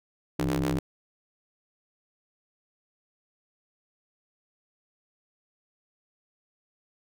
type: ring-modulated tone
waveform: sawtooth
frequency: 67 Hz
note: C2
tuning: 42 cents sharp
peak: -18 dBFS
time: 0.39-0.79 s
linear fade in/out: 5 ms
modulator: 231 Hz
effects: none